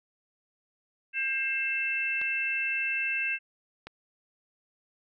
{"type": "harmonic tone", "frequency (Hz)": 532, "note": "C5", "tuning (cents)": 29, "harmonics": [3, 4, 5], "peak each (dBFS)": [-34, -36, -28], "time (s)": [1.13, 3.39], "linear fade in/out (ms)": 50}
{"type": "clicks", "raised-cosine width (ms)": 0.3, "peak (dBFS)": -25, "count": 2, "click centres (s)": [2.215, 3.87]}
{"effects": []}